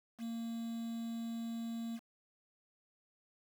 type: tone with quantisation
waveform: triangle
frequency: 230 Hz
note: A#3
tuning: 23 cents flat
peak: -36 dBFS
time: 0.18-2 s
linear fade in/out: 50 ms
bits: 9
effects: none